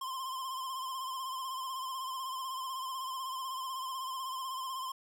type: tone with vibrato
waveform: square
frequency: 1046.5 Hz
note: C6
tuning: in tune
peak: -37 dBFS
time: 0.01-4.92 s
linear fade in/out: 5 ms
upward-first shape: triangle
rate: 16 Hz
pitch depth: 61 cents each way
effects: none